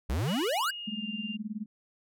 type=exponential sweep; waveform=square; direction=up; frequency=55 to 1672 Hz; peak=-28 dBFS; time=0.09-0.71 s; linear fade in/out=10 ms
type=tone with pitch glide; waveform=sine; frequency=2919 to 2795 Hz; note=F#7 to F7; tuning=-24 to +1 cents; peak=-37 dBFS; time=0.27-1.37 s; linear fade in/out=20 ms; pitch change=-75 cents; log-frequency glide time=0.51-1.05 s
type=tone with tremolo; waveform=sine; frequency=213.1 Hz; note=G#3; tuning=45 cents sharp; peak=-30 dBFS; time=0.87-1.66 s; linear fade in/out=10 ms; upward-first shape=sine; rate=19 Hz; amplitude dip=95%
effects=none